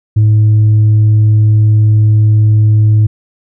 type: tone with tanh clipping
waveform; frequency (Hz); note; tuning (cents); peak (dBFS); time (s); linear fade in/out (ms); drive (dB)
sine; 107.3; A2; -43; -5; 0.16-3.07; 10; 1
effects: none